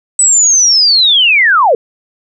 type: linear sweep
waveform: sine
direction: down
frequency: 8040 to 423 Hz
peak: -5 dBFS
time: 0.19-1.75 s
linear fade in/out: 2 ms
effects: none